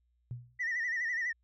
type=tone with exponential decay; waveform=sine; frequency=121.4 Hz; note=B2; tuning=29 cents flat; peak=-33 dBFS; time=0.31-0.59 s; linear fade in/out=0 ms; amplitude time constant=60 ms
type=tone with vibrato; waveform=sine; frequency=1900 Hz; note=A#6; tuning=33 cents sharp; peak=-29 dBFS; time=0.59-1.33 s; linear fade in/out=20 ms; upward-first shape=sine; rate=12 Hz; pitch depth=90 cents each way
effects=tanh soft clip ceiling -28 dBFS + added 60 Hz sine -70 dBFS peak until 1.43 s